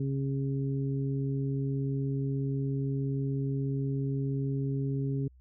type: harmonic tone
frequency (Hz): 136.8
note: C#3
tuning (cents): -23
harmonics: 1 / 2 / 3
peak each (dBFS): -29 / -35 / -39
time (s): 0-5.28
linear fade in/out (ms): 5
effects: added 63 Hz sine -54 dBFS peak until 5.4 s

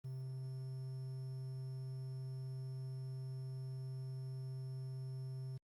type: tone with quantisation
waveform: triangle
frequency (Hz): 130.81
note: C3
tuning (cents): 0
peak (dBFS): -40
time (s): 0.04-5.58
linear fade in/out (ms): 10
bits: 11
effects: Opus 32 kbps

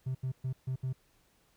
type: tone bursts at uneven times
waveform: triangle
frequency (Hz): 130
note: C3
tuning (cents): -11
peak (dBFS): -28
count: 5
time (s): 0.06-0.15 / 0.23-0.32 / 0.44-0.53 / 0.67-0.76 / 0.83-0.93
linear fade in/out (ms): 10
effects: tanh soft clip ceiling -26 dBFS + pink hiss -69 dBFS RMS until 1.56 s

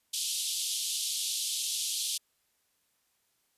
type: band-pass noise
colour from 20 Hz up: pink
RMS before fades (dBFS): -33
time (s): 0.13-2.18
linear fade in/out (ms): 10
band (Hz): 3100 to 12000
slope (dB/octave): 48
effects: white hiss -74 dBFS RMS until 3.57 s + resampled to 32000 Hz

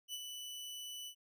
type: tone with ADSR envelope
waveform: sawtooth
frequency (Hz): 2977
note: F#7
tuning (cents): +10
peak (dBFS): -36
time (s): 0.08-1.15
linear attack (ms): 57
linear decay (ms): 41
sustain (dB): -5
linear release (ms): 78
effects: none

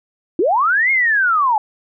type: linear two-way sweep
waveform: sine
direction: up then down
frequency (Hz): 300.9 to 2173 to 819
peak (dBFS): -12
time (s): 0.39-1.58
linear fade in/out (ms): 2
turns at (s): 0.91
effects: none

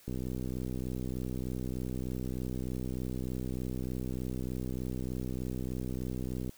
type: click train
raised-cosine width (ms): 3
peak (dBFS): -24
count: 407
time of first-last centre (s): 0.08-6.494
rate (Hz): 63.3
effects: white hiss -59 dBFS RMS until 6.57 s

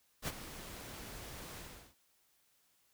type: noise with ADSR envelope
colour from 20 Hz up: pink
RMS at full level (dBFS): -36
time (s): 0.22-1.95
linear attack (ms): 56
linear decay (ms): 34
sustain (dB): -12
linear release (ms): 370
effects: white hiss -73 dBFS RMS until 2.93 s

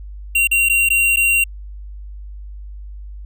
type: tone with dropouts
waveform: square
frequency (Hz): 2756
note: F7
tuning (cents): -24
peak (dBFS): -13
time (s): 0.35-1.44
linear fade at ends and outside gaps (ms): 5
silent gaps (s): 0.473-0.513 / 0.688-0.696 / 0.889-0.902 / 1.161-1.169
effects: added 50 Hz sine -30 dBFS peak until 3.25 s

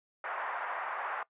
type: band-pass noise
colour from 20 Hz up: pink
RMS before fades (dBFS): -37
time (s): 0.24-1.23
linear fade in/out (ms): 2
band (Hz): 750 to 1700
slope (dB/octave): 24
effects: noise-tail reverb RT60 0.1 s tail -20 dB re dry + resampled to 8000 Hz

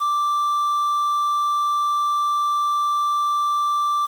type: tone with quantisation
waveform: triangle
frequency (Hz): 1174.7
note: D6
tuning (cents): 0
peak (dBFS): -16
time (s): 0-4.07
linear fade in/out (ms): 20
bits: 7
effects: none

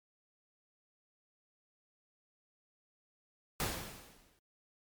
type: noise with exponential decay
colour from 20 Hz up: pink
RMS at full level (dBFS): -33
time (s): 3.6-4.39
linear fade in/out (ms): 1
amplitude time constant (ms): 170
effects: MP3 96 kbps

